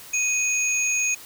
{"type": "tone pair together", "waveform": "sine", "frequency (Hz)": [2500, 6626], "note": ["D#7", "G#8"], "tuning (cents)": [8, -5], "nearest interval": "octave + perfect fourth", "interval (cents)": 1687, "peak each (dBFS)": -23, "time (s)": [0.13, 1.15], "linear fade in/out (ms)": 10, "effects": ["white hiss -43 dBFS RMS until 1.25 s"]}